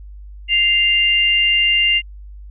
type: tone pair together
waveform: sine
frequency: 2093 / 2794 Hz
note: C7 / F7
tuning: 0 / 0 cents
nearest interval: perfect fourth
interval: 500 cents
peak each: -18 / -13 dBFS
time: 0.48-2.02 s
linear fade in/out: 50 ms
effects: added 50 Hz sine -33 dBFS peak until 2.5 s